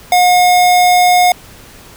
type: tone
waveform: square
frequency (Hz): 720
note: F#5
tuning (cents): -47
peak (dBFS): -7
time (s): 0.12-1.32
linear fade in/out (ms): 2
effects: pink hiss -38 dBFS RMS until 1.96 s